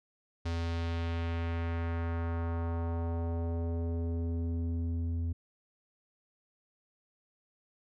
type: tone with low-pass filter sweep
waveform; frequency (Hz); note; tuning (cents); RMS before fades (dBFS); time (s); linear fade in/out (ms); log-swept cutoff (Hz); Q
square; 83.9; E2; +31; -33; 0.45-5.33; 10; 5100 to 180; 1.3
effects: none